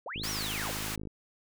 sine linear two-way sweep, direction up then down, 397.8 to 5880 to 397.8 Hz, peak -36 dBFS, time 0.06-0.71 s, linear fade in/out 2 ms, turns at 0.3 s
click train, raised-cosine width 3 ms, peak -28 dBFS, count 49, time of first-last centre 0.16-1.073 s, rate 52.6 Hz
pink high-pass noise, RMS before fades -37 dBFS, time 0.23-0.96 s, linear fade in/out 10 ms, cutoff 1000 Hz, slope 12 dB/octave
effects none

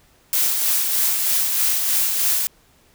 blue noise with tremolo, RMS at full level -18 dBFS, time 0.33-2.47 s, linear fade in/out 0 ms, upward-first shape sine, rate 3.2 Hz, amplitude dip 35%, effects pink hiss -56 dBFS RMS until 2.94 s

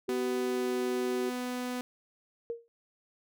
sine tone with pitch glide, 380 to 375.9 Hz, F#4 to F#4, +46 to +27 cents, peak -30 dBFS, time 0.08-1.3 s, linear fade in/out 10 ms, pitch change -19 cents, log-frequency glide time 0.4-0.74 s
sawtooth tone, 248.9 Hz, B3, 14 cents sharp, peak -29 dBFS, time 0.09-1.81 s, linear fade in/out 0 ms
sine tone with exponential decay, 466.2 Hz, A#4, in tune, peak -29 dBFS, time 2.5-2.68 s, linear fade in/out 0 ms, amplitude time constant 37 ms
effects none

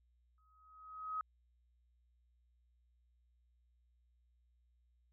sine tone with exponential growth, 1267 Hz, D#6, 31 cents sharp, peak -35 dBFS, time 0.38-1.21 s, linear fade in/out 1 ms, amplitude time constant 180 ms, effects added 60 Hz sine -70 dBFS peak until 5.12 s

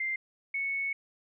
sine tone pair in turn, 2093 / 2211 Hz, C7 / C#7, 0 / -5 cents, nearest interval minor second, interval 95 cents, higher second, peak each -29 / -29 dBFS, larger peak neither, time 0-0.16 / 0.54-0.93 s, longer second, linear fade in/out 5 ms, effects none

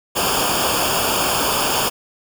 pink noise with comb filter, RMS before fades -19 dBFS, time 0.15-1.9 s, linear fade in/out 20 ms, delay 0.5 ms, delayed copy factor -0.85, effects none

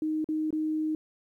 sine tone with dropouts, 311.1 Hz, D#4, in tune, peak -26 dBFS, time 0.02-0.95 s, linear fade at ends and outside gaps 2 ms, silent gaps 0.244-0.288 / 0.506-0.527 s, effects 11-bit

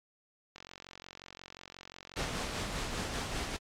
click train, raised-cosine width 0.2 ms, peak -29 dBFS, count 94, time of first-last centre 0.56-2.599 s, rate 45.6 Hz
pink noise with tremolo, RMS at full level -35 dBFS, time 2.16-3.57 s, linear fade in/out 10 ms, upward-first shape sine, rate 5.1 Hz, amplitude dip 35%
effects low-pass 7000 Hz 12 dB/octave + AAC 64 kbps

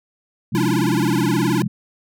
sine chord, F minor, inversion second, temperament equal, 130.81 / 174.61 / 207.7 Hz, C3 / F3 / Ab3, 0 / 0 / 0 cents, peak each -23 dBFS, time 0.52-1.68 s, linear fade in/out 10 ms
square tone with vibrato, 311.1 Hz, D#4, in tune, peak -19 dBFS, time 0.55-1.62 s, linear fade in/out 0 ms, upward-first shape sine, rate 19 Hz, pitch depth 190 cents each way
effects none

